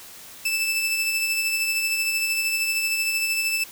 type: tone with tremolo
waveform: sawtooth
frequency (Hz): 2637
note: E7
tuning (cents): 0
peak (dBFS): -17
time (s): 0.45-3.64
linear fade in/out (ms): 5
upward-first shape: sine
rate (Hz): 13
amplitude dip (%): 35
effects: white hiss -43 dBFS RMS until 3.71 s